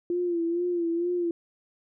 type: tone with vibrato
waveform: sine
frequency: 344.4 Hz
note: F4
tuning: 24 cents flat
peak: -24 dBFS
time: 0.1-1.31 s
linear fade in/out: 2 ms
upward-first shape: sine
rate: 2.2 Hz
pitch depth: 57 cents each way
effects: none